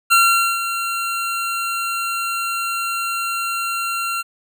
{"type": "tone with ADSR envelope", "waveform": "25% pulse", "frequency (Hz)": 1370, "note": "F6", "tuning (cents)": -34, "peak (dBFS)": -6, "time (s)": [0.1, 4.23], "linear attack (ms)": 23, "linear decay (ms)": 460, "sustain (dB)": -11, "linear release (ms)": 26, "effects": []}